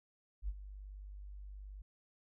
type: tone with ADSR envelope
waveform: sine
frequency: 49.44 Hz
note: G1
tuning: 15 cents sharp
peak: -33 dBFS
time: 0.42-1.82 s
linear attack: 64 ms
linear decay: 42 ms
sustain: -13 dB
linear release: 4 ms
effects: none

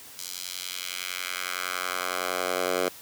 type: tone with high-pass filter sweep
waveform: 10% pulse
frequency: 90.8 Hz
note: F#2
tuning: 32 cents flat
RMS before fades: -31 dBFS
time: 0.18-2.89 s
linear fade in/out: 5 ms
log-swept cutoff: 5200 to 460 Hz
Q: 1.2
effects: white hiss -46 dBFS RMS until 3.01 s + high-pass 60 Hz 12 dB/octave

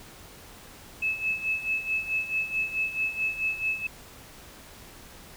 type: tone with tremolo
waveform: sine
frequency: 2600 Hz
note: E7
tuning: 24 cents flat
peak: -23 dBFS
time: 1.02-3.87 s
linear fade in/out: 5 ms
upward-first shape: sine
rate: 4.6 Hz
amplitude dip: 75%
effects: pink hiss -48 dBFS RMS until 5.36 s

